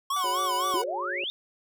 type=tone with vibrato; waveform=square; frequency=1067 Hz; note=C6; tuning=34 cents sharp; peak=-26 dBFS; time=0.1-0.82 s; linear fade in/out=5 ms; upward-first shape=sine; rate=3.9 Hz; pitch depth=150 cents each way
type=tone; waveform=sawtooth; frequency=740 Hz; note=F#5; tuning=in tune; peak=-32 dBFS; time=0.16-0.84 s; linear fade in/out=5 ms
type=chord; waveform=sine; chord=F# suspended second; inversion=none; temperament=equal with one note detuned; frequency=363 / 415.3 / 554.4 Hz; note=F#4 / G#4 / C#5; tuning=-33 / 0 / 0 cents; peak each=-37 / -42 / -36 dBFS; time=0.24-1.24 s; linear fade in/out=2 ms
type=exponential sweep; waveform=sine; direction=up; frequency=318.6 to 3729 Hz; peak=-29 dBFS; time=0.74-1.3 s; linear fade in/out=0 ms
effects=none